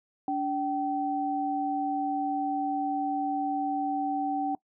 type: tone pair together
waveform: sine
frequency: 288.4 / 770 Hz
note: D4 / G5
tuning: -31 / -31 cents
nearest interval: octave + perfect fourth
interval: 1700 cents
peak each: -30 / -28 dBFS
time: 0.28-4.55 s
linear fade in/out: 2 ms
effects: noise-tail reverb RT60 0.1 s tail -22 dB re dry